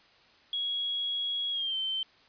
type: tone with pitch glide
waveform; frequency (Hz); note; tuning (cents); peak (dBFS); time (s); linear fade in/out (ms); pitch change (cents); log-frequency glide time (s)
sine; 3322 to 3100; G#7 to G7; 0 to -20; -29; 0.53-2.03; 2; -120; 1.51-1.76
effects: white hiss -60 dBFS RMS until 2.28 s + resampled to 11025 Hz